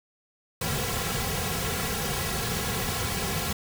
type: noise with comb filter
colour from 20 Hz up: pink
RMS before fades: -29 dBFS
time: 0.61-3.53 s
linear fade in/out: 5 ms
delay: 3.3 ms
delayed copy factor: -1
effects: none